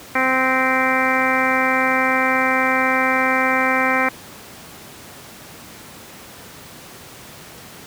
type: harmonic tone with a mistuned harmonic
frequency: 260 Hz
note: C4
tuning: 11 cents flat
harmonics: 1 / 2 / 3 / 4 / 5 / 6 / 7 / 8 / 9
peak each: -24 / -24 / -24 / -24 / -24 / -24 / -24 / -24 / -24 dBFS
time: 0.15-4.09 s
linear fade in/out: 5 ms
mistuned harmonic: 7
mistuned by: +28 cents
effects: pink hiss -39 dBFS RMS until 7.86 s + high-pass 100 Hz 12 dB/octave